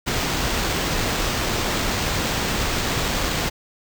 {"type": "noise with sample-and-hold", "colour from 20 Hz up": "pink", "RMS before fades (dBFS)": -23, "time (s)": [0.06, 3.5], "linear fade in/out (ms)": 20, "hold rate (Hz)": 11025, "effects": []}